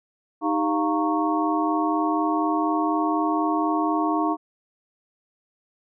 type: tone cluster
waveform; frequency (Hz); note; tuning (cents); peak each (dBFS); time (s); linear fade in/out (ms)
sine; 311.6 / 395.7 / 698 / 924 / 1105; D#4 / G4 / F5 / A#5 / C#6; +3 / +16 / -1 / -16 / -6; -23 / -32 / -27 / -28 / -27; 0.41-4.37; 50
effects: none